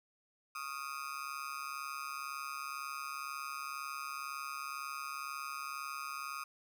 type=tone with amplitude modulation; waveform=35% pulse; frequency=1244.5 Hz; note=D#6; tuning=in tune; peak=-34 dBFS; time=0.55-6.44 s; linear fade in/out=5 ms; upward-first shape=sine; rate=142 Hz; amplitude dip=100%; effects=none